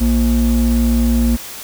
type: ring-modulated tone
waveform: triangle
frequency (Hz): 146.83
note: D3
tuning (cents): 0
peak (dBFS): -6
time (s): 0-1.37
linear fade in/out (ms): 20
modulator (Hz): 87.7
effects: white hiss -31 dBFS RMS until 1.63 s